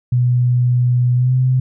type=tone with pitch glide; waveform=sine; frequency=123.47 to 128.42 Hz; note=B2 to C3; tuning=0 to -32 cents; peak=-11 dBFS; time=0.12-1.6 s; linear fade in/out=5 ms; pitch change=+68 cents; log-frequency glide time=1.15-1.33 s; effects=none